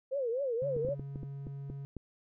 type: tone with vibrato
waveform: sine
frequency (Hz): 507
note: B4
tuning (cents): +45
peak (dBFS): -30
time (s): 0.11-0.95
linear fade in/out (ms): 20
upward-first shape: triangle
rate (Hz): 4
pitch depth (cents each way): 230
type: tone with pitch glide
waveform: triangle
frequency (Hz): 141.4 to 139.05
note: C#3 to C#3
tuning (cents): +35 to +6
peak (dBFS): -37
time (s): 0.62-1.85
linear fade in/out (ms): 0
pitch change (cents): -29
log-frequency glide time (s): 0.78-1.02
type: clicks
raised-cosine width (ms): 3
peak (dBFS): -28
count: 9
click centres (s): 0.765 / 0.849 / 0.887 / 0.996 / 1.158 / 1.232 / 1.469 / 1.7 / 1.967
effects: none